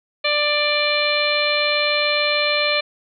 harmonic tone, 591 Hz, D5, 11 cents sharp, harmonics 1 / 2 / 3 / 4 / 5 / 6 / 7, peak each -22 / -27 / -28 / -21 / -28 / -27 / -24 dBFS, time 0.24-2.81 s, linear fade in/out 10 ms, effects none

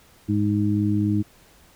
harmonic tone, 103.83 Hz, G#2, in tune, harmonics 1 / 2 / 3, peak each -23 / -23 / -23 dBFS, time 0.28-1.23 s, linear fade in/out 20 ms, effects pink hiss -54 dBFS RMS until 1.75 s

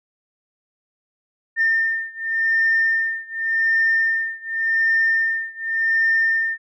sine beating tone pair, 1807 / 1807.88 Hz, A6 / A6, +46 / +46 cents, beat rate 0.88 Hz, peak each -19 / -20 dBFS, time 1.56-6.58 s, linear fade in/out 50 ms, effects tanh soft clip ceiling -10 dBFS

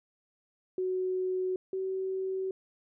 sine tone pair in turn, 370.8 / 379.5 Hz, F#4 / F#4, +4 / +44 cents, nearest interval unison, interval 40 cents, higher second, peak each -28 / -30 dBFS, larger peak first, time 0.78-1.56 / 1.73-2.51 s, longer neither, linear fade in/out 2 ms, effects none

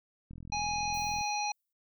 click train, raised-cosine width 5 ms, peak -34 dBFS, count 39, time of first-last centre 0.31-1.21 s, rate 42.2 Hz
harmonic tone, 830.6 Hz, G#5, in tune, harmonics 1 / 3 / 5 / 7, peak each -32 / -37 / -39 / -40 dBFS, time 0.52-1.52 s, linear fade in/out 5 ms
violet noise with exponential decay, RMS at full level -49 dBFS, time 0.94-1.73 s, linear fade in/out 2 ms, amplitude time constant 170 ms
effects none

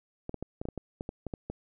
clicks, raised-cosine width 2 ms, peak -22 dBFS, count 12, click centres 0.294 / 0.343 / 0.426 / 0.615 / 0.654 / 0.687 / 0.777 / 1.009 / 1.091 / 1.267 / 1.338 / 1.5 s, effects none

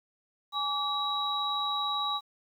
sine tone cluster, 831 / 1151 / 3869 Hz, G#5 / D6 / B7, +1 / -35 / -36 cents, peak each -35 / -32 / -31 dBFS, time 0.52-2.21 s, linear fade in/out 50 ms, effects 10-bit

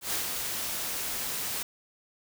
white noise with ADSR envelope, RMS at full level -29 dBFS, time 0.01-1.63 s, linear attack 120 ms, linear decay 110 ms, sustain -4 dB, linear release 5 ms, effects none

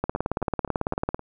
two click trains, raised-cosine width 1 ms, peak -10 / -24 dBFS, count 21 / 5, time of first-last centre 0.04-1.145 / 0.16-1.194 s, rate 18.1 / 3.87 Hz, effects none

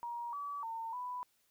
sine tone with pitch steps, 947 / 1146 / 907 / 992 Hz, A#5 / D6 / A#5 / B5, +27 / -43 / -48 / +7 cents, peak -38 dBFS, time 0.03-1.23 s, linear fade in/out 0 ms, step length 300 ms, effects white hiss -74 dBFS RMS until 1.5 s

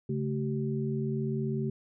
sine tone cluster, 137.6 / 218 / 382.2 Hz, C#3 / A3 / G4, -12 / -16 / -44 cents, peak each -31 / -33 / -35 dBFS, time 0.09-1.7 s, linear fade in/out 5 ms, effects none

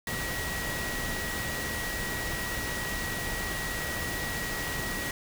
sine tone in noise, 1915 Hz, A#6, 46 cents sharp, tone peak -35 dBFS, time 0.07-5.11 s, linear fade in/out 2 ms, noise pink, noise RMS -34 dBFS, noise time 0.07-5.11 s, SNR -4 dB, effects none

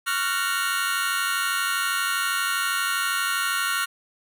sawtooth chord, Gb major seventh, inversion second, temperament just, 1110 / 1387.5 / 1480 / 1850 Hz, Db6 / F6 / Gb6 / Bb6, +2 / -12 / 0 / -14 cents, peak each -27 / -22 / -25 / -27 dBFS, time 0.06-3.86 s, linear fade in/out 20 ms, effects none

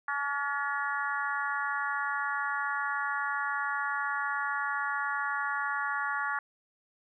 harmonic tone with a mistuned harmonic, 284.3 Hz, C#4, 44 cents sharp, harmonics 3 / 4 / 5 / 6 / 7, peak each -37 / -34 / -34 / -35 / -41 dBFS, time 0.08-6.39 s, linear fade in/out 2 ms, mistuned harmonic 7, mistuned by -68 cents, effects none

